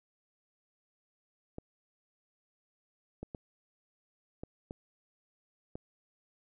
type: clicks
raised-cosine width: 2 ms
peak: -27 dBFS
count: 6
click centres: 1.584 / 3.23 / 3.348 / 4.435 / 4.709 / 5.755 s
effects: none